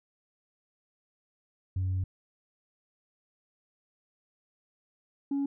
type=tone pair in turn; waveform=sine; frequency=93.2 / 279.3 Hz; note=F#2 / C#4; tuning=+13 / +13 cents; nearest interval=octave + perfect fifth; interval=1900 cents; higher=second; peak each=-25 dBFS; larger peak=neither; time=1.76-2.04 / 5.31-5.46 s; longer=first; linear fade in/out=5 ms; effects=tanh soft clip ceiling -25 dBFS